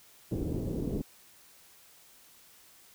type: low-pass noise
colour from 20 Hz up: white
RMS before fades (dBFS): -33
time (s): 0.31-1.02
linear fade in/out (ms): 10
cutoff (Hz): 370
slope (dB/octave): 24
effects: white hiss -58 dBFS RMS until 2.94 s